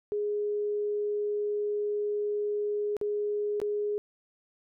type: tone with dropouts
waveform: sine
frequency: 415.3 Hz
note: G#4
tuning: in tune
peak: -27 dBFS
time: 0.12-3.98 s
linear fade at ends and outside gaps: 0 ms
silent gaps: 2.967-3.013 / 3.601-3.616 s
effects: none